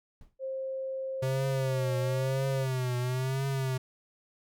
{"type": "noise with exponential decay", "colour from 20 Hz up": "brown", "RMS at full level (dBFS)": -46, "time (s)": [0.21, 0.39], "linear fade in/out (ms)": 2, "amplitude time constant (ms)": 37}
{"type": "tone with pitch glide", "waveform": "sine", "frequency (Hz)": [530, 534.6], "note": ["C5", "C5"], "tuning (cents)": [22, 37], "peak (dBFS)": -32, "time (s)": [0.39, 2.67], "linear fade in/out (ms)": 50, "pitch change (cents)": 15, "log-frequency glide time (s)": [1.5, 1.91]}
{"type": "tone with vibrato", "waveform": "square", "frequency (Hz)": 130, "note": "C3", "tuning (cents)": -11, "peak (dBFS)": -29, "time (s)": [1.22, 3.78], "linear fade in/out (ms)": 10, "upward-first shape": "triangle", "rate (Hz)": 1, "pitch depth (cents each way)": 100}
{"effects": []}